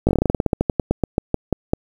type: slowing click train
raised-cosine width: 2 ms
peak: -3 dBFS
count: 22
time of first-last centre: 0.07-1.734 s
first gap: 18 ms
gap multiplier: 1.13
effects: 7-bit